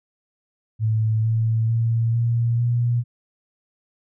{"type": "tone with pitch steps", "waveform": "sine", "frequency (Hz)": [110, 112.38, 114.8, 117.28, 119.82], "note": ["A2", "A2", "A#2", "A#2", "A#2"], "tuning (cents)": [0, 37, -26, 11, 48], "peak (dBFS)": -17, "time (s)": [0.79, 3.04], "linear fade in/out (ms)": 50, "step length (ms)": 450, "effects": []}